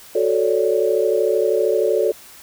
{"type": "chord", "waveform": "sine", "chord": "D major seventh", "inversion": "first", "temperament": "equal", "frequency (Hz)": [370, 440, 554.4, 587.3], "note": ["F#4", "A4", "C#5", "D5"], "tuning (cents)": [0, 0, 0, 0], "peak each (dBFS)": [-21, -18, -22, -23], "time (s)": [0.15, 2.12], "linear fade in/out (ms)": 5, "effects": ["white hiss -43 dBFS RMS until 2.42 s"]}